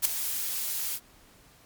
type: noise with ADSR envelope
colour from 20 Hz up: blue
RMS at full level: -20 dBFS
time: 0.02-1 s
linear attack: 32 ms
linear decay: 7 ms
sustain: -11 dB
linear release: 62 ms
effects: pink hiss -57 dBFS RMS until 1.65 s + MP3 96 kbps